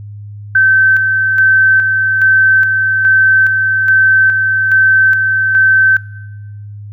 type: tone with tremolo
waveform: sine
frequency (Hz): 1544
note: G6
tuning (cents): -27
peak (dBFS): -5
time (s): 0.55-5.97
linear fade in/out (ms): 5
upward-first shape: square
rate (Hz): 1.2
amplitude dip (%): 40
effects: noise-tail reverb RT60 1.0 s tail -21 dB re dry + added 103 Hz sine -26 dBFS peak until 6.92 s